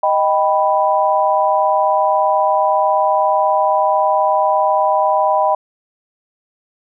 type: chord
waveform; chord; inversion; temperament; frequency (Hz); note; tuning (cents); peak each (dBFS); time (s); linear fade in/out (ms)
sine; Eb augmented; none; equal; 622.3 / 784 / 987.8; Eb5 / G5 / B5; 0 / 0 / 0; -16; 0.03-5.55; 5
effects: none